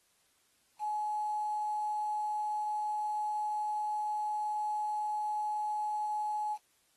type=tone with quantisation; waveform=sine; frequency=846 Hz; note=G#5; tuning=32 cents sharp; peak=-31 dBFS; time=0.79-6.58 s; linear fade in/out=50 ms; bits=9; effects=white hiss -71 dBFS RMS until 6.96 s + AAC 32 kbps